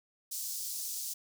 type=high-pass noise; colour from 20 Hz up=pink; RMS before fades=-38 dBFS; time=0.31-1.14 s; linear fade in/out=10 ms; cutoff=5200 Hz; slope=24 dB/octave; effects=none